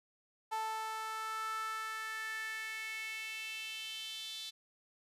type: tone with high-pass filter sweep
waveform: sawtooth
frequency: 440 Hz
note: A4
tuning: in tune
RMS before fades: -41 dBFS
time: 0.51-4.51 s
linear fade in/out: 20 ms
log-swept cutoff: 910 to 3700 Hz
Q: 4.8
effects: resampled to 32000 Hz